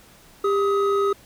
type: tone pair together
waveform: triangle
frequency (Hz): 398.7 / 1265.8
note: G4 / D#6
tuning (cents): +29 / +29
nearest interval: octave + minor sixth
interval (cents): 2000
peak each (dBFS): -17 / -22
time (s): 0.44-1.13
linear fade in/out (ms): 5
effects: pink hiss -51 dBFS RMS until 1.25 s